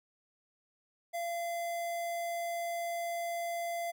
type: tone with notch filter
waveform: square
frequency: 684 Hz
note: F5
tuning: 36 cents flat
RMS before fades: -36 dBFS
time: 1.13-3.92 s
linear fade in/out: 20 ms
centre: 4000 Hz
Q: 1.8
effects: none